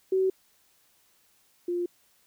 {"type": "tone pair in turn", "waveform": "sine", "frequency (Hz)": [378.7, 350.7], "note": ["F#4", "F4"], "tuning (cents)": [40, 7], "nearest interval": "minor second", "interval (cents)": 133, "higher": "first", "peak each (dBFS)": [-21, -26], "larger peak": "first", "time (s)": [[0.12, 0.3], [1.68, 1.86]], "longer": "neither", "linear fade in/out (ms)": 5, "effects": ["white hiss -65 dBFS RMS until 2.26 s"]}